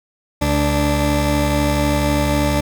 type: tone pair together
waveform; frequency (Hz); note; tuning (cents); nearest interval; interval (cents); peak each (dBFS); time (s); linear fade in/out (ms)
20% pulse; 72.18 / 292.6; D2 / D4; -29 / -6; 2 octaves; 2423; -13; 0.41-2.61; 10
effects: none